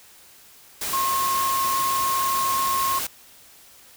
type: tone in noise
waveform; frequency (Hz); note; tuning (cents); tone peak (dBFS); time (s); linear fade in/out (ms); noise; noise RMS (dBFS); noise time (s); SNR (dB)
sine; 1076; C6; +48; -21; 0.93-2.99; 5; white; -28; 0.81-3.07; +4
effects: white hiss -50 dBFS RMS until 3.96 s